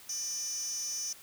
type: tone with high-pass filter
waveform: 15% pulse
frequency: 598 Hz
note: D5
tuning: 31 cents sharp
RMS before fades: -36 dBFS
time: 0.09-1.13 s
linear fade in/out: 5 ms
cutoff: 5900 Hz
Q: 7.5
effects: white hiss -53 dBFS RMS until 1.22 s